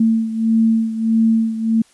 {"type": "beating tone pair", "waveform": "sine", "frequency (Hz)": [224.2, 225.8], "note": ["A3", "A3"], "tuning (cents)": [33, 45], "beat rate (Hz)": 1.6, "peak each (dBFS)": [-14, -19], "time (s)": [0, 1.82], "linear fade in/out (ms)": 5, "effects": ["white hiss -53 dBFS RMS until 1.93 s", "resampled to 24000 Hz"]}